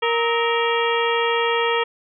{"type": "harmonic tone with a mistuned harmonic", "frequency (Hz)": 466.2, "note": "A#4", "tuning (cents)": 0, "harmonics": [1, 2, 3, 4, 5, 6, 7], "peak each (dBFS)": [-21, -24, -26, -27, -28, -29, -29], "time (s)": [0.02, 1.84], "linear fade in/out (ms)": 10, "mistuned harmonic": 3, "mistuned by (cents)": -150, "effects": []}